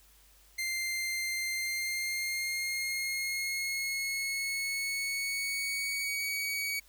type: tone with pitch glide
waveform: sawtooth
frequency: 2093 to 2256 Hz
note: C7 to C#7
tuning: 0 to +30 cents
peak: -28 dBFS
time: 0.58-6.8 s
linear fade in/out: 10 ms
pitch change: +130 cents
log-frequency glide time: 1.53-6.29 s
effects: added 50 Hz sine -62 dBFS peak until 6.88 s + white hiss -62 dBFS RMS until 6.88 s